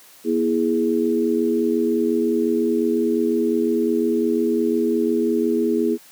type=chord; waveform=sine; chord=E major; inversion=second; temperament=equal with one note detuned; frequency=241.2 / 329.6 / 415.3 Hz; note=B3 / E4 / G#4; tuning=-41 / 0 / 0 cents; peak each=-21 dBFS; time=0.24-5.98 s; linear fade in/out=50 ms; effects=white hiss -48 dBFS RMS until 6.11 s + high-pass 150 Hz 12 dB/octave